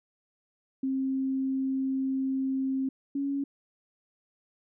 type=tone pair in turn; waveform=sine; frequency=266.1 / 278.7 Hz; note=C4 / C#4; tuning=+29 / +9 cents; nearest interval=minor second; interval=80 cents; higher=second; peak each=-26 / -27 dBFS; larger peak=first; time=0.83-2.89 / 3.15-3.44 s; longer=first; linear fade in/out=5 ms; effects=none